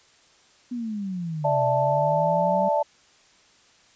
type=exponential two-way sweep; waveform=sine; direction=down then up; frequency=250 to 127.1 to 194.9 Hz; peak=-27 dBFS; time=0.71-2.69 s; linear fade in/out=10 ms; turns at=1.66 s
type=chord; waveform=sine; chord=D suspended second; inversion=none; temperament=equal; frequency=587.3 / 659.3 / 880 Hz; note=D5 / E5 / A5; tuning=0 / 0 / 0 cents; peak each=-23 / -26 / -23 dBFS; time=1.44-2.83 s; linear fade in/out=10 ms
effects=white hiss -57 dBFS RMS until 3.95 s + resampled to 16000 Hz